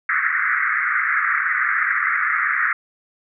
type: band-pass noise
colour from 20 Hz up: white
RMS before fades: -20 dBFS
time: 0.09-2.73 s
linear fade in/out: 2 ms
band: 1200 to 2100 Hz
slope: 96 dB/octave
effects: none